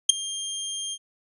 20% pulse tone with ADSR envelope, 3200 Hz, G7, 35 cents sharp, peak -3 dBFS, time 0.09-0.98 s, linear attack 6 ms, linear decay 10 ms, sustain -21 dB, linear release 51 ms, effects resampled to 24000 Hz

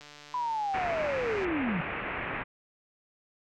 click train, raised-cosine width 0.2 ms, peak -31 dBFS, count 212, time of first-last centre 0.01-1.445 s, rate 147 Hz
sine linear sweep, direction down, 1004 to 155.56 Hz, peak -28 dBFS, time 0.34-1.81 s, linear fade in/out 2 ms
white low-pass noise, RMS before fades -35 dBFS, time 0.73-2.44 s, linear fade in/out 20 ms, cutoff 2500 Hz, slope 48 dB/octave
effects none

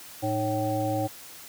harmonic tone with a mistuned harmonic, 110 Hz, A2, in tune, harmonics 1 / 3 / 5 / 7, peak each -30 / -30 / -30 / -30 dBFS, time 0.22-1.08 s, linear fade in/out 20 ms, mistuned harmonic 3, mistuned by -120 cents, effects white hiss -45 dBFS RMS until 1.48 s + high-pass 60 Hz 12 dB/octave

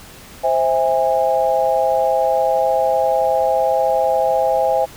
sine chord, C augmented, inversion none, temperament just, 523.3 / 654.1 / 817.6 Hz, C5 / E5 / G#5, 0 / -14 / -27 cents, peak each -18 dBFS, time 0.43-4.86 s, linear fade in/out 20 ms, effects pink hiss -40 dBFS RMS until 4.96 s

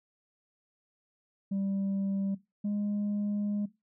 sine tone pair in turn, 196 / 205.8 Hz, G3 / G#3, 0 / -16 cents, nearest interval minor second, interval 84 cents, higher second, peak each -26 dBFS, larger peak neither, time 1.51-2.35 / 2.64-3.66 s, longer second, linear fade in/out 10 ms, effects noise-tail reverb RT60 0.2 s tail -17 dB re dry + tanh soft clip ceiling -27 dBFS

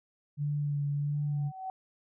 sine tone with vibrato, 145 Hz, D3, 22 cents flat, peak -28 dBFS, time 0.37-1.52 s, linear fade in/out 50 ms, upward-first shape sine, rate 1.5 Hz, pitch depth 19 cents each way
sine tone with exponential growth, 757 Hz, F#5, 39 cents sharp, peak -32 dBFS, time 1.14-1.7 s, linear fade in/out 1 ms, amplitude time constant 120 ms
effects none

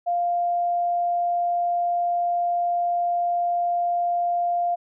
sine tone, 698.5 Hz, F5, in tune, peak -20 dBFS, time 0.06-4.76 s, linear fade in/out 20 ms, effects none

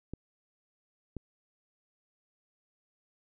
clicks, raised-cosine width 3 ms, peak -25 dBFS, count 2, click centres 0.136 / 1.167 s, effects none

